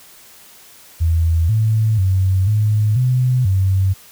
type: tone with pitch steps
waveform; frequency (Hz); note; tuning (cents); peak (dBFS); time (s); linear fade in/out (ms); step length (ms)
sine; 82.4 / 109.8 / 94.5 / 106.4 / 126.6 / 95.4; E2 / A2 / F#2 / G#2 / B2 / G2; 0 / -3 / +37 / +42 / +43 / -47; -12; 1-3.94; 20; 490
effects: white hiss -44 dBFS RMS until 4.11 s